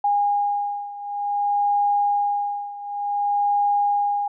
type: beating tone pair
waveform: sine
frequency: 816 / 816.55 Hz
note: G#5 / G#5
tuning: -31 / -30 cents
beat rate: 0.55 Hz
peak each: -21 / -24 dBFS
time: 0.04-4.28 s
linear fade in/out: 5 ms
effects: none